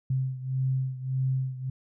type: beating tone pair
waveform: sine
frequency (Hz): 130.8 / 132.5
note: C3 / C3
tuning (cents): 0 / +22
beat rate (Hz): 1.7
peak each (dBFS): -27 / -31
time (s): 0.1-1.7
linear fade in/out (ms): 5
effects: none